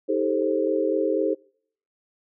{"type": "chord", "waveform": "sine", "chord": "A half-diminished seventh", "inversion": "second", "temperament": "just", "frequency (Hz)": [316.8, 396, 440, 528], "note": ["Eb4", "G4", "A4", "C5"], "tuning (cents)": [31, 18, 0, 16], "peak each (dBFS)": -26, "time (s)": [0.08, 1.35], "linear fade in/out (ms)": 20, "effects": ["noise-tail reverb RT60 0.6 s tail -26 dB re dry"]}